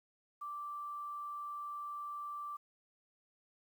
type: tone with quantisation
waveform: sine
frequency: 1172 Hz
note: D6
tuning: 4 cents flat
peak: -40 dBFS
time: 0.41-2.57 s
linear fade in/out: 10 ms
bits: 11
effects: none